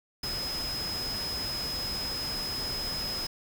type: tone in noise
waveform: sine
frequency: 5080 Hz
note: D#8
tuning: 35 cents sharp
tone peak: -32 dBFS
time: 0.23-3.27 s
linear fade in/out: 5 ms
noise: pink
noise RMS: -38 dBFS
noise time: 0.23-3.27 s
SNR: +3 dB
effects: none